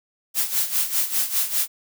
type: noise with tremolo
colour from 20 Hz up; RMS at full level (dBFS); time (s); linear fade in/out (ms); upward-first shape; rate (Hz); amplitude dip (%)
blue; -20; 0.34-1.68; 50; sine; 5; 75
effects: none